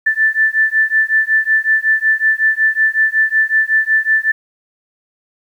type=beating tone pair; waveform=sine; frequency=1760 / 1765.4 Hz; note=A6 / A6; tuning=0 / +5 cents; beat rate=5.4 Hz; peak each=-14 dBFS; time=0.06-4.32 s; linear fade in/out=10 ms; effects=8-bit